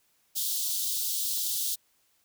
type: high-pass noise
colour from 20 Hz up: white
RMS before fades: -30 dBFS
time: 0.35-1.76 s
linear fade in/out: 20 ms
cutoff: 3300 Hz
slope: 48 dB/octave
effects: white hiss -69 dBFS RMS until 2.24 s